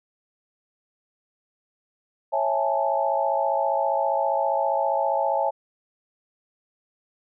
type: chord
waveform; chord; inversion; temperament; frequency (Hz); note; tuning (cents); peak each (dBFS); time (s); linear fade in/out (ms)
sine; A major seventh; first; just; 550 / 660 / 825 / 880; C#5 / E5 / G#5 / A5; -14 / +2 / -12 / 0; -26; 2.32-5.51; 20
effects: none